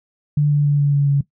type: tone with pitch steps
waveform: sine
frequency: 147.2 / 145.93 / 144.67 / 143.42 / 142.19 / 140.96 Hz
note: D3 / D3 / D3 / D3 / C#3 / C#3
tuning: +4 / -11 / -26 / -41 / +44 / +29 cents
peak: -12 dBFS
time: 0.37-1.21 s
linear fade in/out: 5 ms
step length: 140 ms
effects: noise-tail reverb RT60 0.1 s tail -17 dB re dry